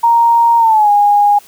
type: tone with pitch glide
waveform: sine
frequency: 932.3 to 821 Hz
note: A#5 to G#5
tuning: 0 to -20 cents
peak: -6 dBFS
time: 0.03-1.39 s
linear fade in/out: 10 ms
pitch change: -220 cents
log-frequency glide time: 0.58-0.9 s
effects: white hiss -42 dBFS RMS until 1.47 s